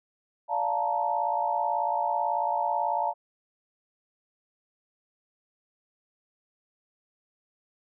sine chord, Bb major seventh, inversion first, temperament just, 582.7 / 699.2 / 874.1 / 932.3 Hz, D5 / F5 / A5 / Bb5, -14 / +2 / -12 / 0 cents, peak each -34 / -30 / -28 / -30 dBFS, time 0.48-3.14 s, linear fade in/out 50 ms, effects none

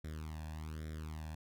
sawtooth tone with flanger, 77.9 Hz, D#2, 3 cents sharp, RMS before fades -44 dBFS, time 0.04-1.35 s, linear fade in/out 5 ms, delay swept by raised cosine 0.54 to 1.18 ms, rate 1.2 Hz, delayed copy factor +0.95, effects none

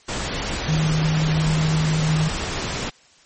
sine tone in noise, 156.6 Hz, D#3, 11 cents sharp, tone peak -17 dBFS, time 0.68-2.29 s, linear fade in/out 10 ms, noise pink, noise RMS -26 dBFS, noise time 0.08-2.9 s, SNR +6 dB, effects white hiss -53 dBFS RMS until 3.25 s + MP3 32 kbps

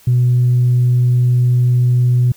sine tone, 123.47 Hz, B2, in tune, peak -8 dBFS, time 0.07-2.32 s, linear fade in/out 5 ms, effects tanh soft clip ceiling -6 dBFS + white hiss -47 dBFS RMS until 2.36 s

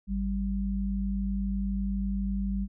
sine tone pair together, 51.95 / 196 Hz, G#1 / G3, +1 / 0 cents, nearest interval octave + major seventh, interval 2299 cents, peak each -30 / -29 dBFS, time 0.07-2.68 s, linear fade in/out 50 ms, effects none

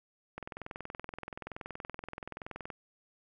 click train, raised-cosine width 0.5 ms, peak -25 dBFS, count 50, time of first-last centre 0.38-2.702 s, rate 21.1 Hz, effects none

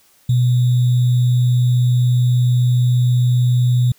sine tone with sample-and-hold, 123.47 Hz, B2, in tune, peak -11 dBFS, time 0.29-3.92 s, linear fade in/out 5 ms, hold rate 3675 Hz, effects white hiss -54 dBFS RMS until 3.98 s

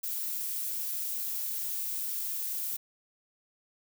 violet noise, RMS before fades -34 dBFS, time 0.03-2.77 s, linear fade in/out 10 ms, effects none

